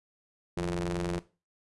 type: ring-modulated tone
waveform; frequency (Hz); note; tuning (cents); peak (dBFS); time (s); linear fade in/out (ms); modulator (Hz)
sawtooth; 89.3; F2; +39; -23; 0.57-1.19; 0; 257
effects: noise-tail reverb RT60 0.3 s tail -17 dB re dry + resampled to 24000 Hz